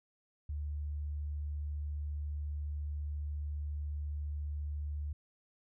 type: tone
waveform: sine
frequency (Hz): 73.8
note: D2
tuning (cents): +9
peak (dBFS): -35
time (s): 0.49-5.13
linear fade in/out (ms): 5
effects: none